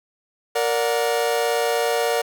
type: chord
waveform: 40% pulse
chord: Bb augmented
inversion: none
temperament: just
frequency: 466.2 / 582.7 / 728.4 Hz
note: Bb4 / D5 / F#5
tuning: 0 / -14 / -27 cents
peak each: -21 / -24 / -24 dBFS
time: 0.55-2.22 s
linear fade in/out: 10 ms
effects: none